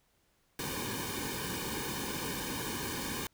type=noise with comb filter; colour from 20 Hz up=pink; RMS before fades=-37 dBFS; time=0.59-3.27 s; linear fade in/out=2 ms; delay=1.5 ms; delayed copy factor=-0.95; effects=pink hiss -72 dBFS RMS until 3.33 s